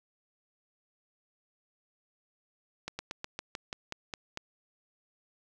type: slowing click train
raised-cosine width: 0.2 ms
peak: -19 dBFS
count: 10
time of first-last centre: 2.88-4.374 s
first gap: 110 ms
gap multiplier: 1.1
effects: none